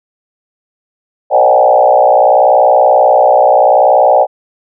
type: tone with frequency modulation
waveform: sine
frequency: 677 Hz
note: E5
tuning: 46 cents sharp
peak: -4 dBFS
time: 1.3-4.27 s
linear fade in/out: 50 ms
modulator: 60.7 Hz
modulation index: 2.6
effects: none